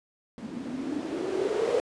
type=noise with low-pass filter sweep; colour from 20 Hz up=violet; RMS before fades=-30 dBFS; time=0.38-1.8 s; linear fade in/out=0 ms; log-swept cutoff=210 to 490 Hz; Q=8.4; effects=resampled to 22050 Hz